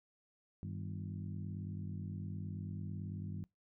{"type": "harmonic tone with a mistuned harmonic", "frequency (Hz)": 49, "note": "G1", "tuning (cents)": 0, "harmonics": [2, 3, 4, 5, 6, 7], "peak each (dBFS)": [-43, -45, -47, -54, -58, -61], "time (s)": [0.63, 3.44], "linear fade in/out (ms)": 0, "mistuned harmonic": 3, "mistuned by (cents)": 110, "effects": ["noise-tail reverb RT60 0.2 s tail -24 dB re dry"]}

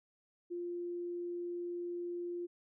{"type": "tone", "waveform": "sine", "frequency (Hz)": 349.2, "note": "F4", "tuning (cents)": 0, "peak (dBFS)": -37, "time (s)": [0.5, 2.47], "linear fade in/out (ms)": 20, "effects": []}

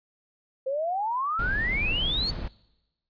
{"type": "exponential sweep", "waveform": "sine", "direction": "up", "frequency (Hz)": [515, 4537], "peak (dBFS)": -25, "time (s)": [0.66, 2.31], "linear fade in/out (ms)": 10}
{"type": "noise", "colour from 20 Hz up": "brown", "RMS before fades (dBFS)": -31, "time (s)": [1.39, 2.48], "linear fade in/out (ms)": 2}
{"effects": ["noise-tail reverb RT60 1.0 s tail -23 dB re dry", "resampled to 11025 Hz"]}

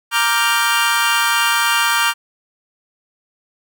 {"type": "chord", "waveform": "25% pulse", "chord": "G minor seventh", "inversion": "first", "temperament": "equal with one note detuned", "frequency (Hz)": [932.3, 1174.7, 1396.9, 1572.5], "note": ["Bb5", "D6", "F6", "G6"], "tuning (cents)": [0, 0, 0, 5], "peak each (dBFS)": -16, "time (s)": [0.11, 2.14], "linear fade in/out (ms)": 50, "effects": []}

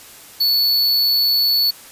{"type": "tone", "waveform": "square", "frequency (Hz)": 4435, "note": "C#8", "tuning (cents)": 0, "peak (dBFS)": -14, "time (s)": [0.4, 1.71], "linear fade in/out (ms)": 10, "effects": ["white hiss -41 dBFS RMS until 1.91 s", "resampled to 32000 Hz"]}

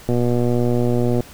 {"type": "click train", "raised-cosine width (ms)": 2, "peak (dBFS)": -7, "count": 136, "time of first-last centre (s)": [0.09, 1.206], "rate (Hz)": 121, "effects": ["pink hiss -42 dBFS RMS until 1.33 s"]}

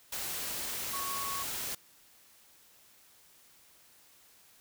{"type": "tone in noise", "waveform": "sine", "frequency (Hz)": 1109, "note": "C#6", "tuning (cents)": 0, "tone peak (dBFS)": -37, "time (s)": [0.93, 1.43], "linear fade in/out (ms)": 5, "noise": "white", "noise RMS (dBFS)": -37, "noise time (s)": [0.12, 1.75], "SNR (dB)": -3, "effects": ["white hiss -61 dBFS RMS until 4.6 s"]}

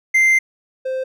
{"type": "tone pair in turn", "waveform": "triangle", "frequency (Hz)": [2086, 521.5], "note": ["C7", "C5"], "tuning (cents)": [-6, -6], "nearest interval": "2 octaves", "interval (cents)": 2400, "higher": "first", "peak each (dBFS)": [-9, -18], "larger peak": "first", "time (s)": [[0.14, 0.39], [0.85, 1.04]], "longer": "first", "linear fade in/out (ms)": 10, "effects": []}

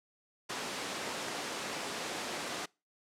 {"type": "band-pass noise", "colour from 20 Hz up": "pink", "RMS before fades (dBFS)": -39, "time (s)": [0.49, 2.66], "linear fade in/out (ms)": 10, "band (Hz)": [300, 7800], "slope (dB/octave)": 12, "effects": ["noise-tail reverb RT60 0.3 s tail -26 dB re dry", "low-pass 12000 Hz 12 dB/octave"]}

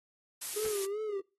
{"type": "noise", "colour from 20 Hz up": "blue", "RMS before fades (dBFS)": -36, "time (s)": [0.41, 0.86], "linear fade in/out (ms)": 10}
{"type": "tone with vibrato", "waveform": "triangle", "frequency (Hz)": 411.1, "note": "G#4", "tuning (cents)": -18, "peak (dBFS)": -31, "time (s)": [0.56, 1.2], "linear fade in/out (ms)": 5, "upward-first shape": "sine", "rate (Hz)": 2.7, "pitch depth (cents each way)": 99}
{"type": "noise with exponential decay", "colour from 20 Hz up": "pink", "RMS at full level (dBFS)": -39, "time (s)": [0.65, 0.73], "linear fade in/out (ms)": 1, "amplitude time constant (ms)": 17}
{"effects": ["noise-tail reverb RT60 0.3 s tail -22 dB re dry", "AAC 32 kbps"]}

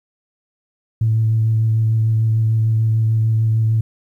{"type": "tone with vibrato", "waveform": "sine", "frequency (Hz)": 111.2, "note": "A2", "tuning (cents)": 19, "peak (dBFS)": -12, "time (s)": [1.01, 3.81], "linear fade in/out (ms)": 5, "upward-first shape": "triangle", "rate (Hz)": 6.7, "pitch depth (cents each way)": 19, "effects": ["tanh soft clip ceiling -8 dBFS", "9-bit"]}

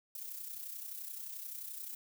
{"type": "noise with amplitude modulation", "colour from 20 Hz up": "violet", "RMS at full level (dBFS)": -42, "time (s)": [0.15, 1.95], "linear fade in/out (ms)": 2, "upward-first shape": "sine", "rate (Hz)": 31.5, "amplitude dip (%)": 55, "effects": []}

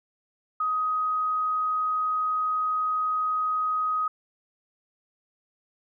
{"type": "tone", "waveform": "sine", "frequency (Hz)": 1256, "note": "D#6", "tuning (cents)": 16, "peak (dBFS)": -23, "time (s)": [0.6, 4.08], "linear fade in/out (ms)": 5, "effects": []}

